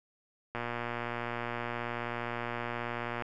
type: click train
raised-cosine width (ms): 0.5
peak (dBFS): -20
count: 319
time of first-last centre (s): 0.55-3.222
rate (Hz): 119
effects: none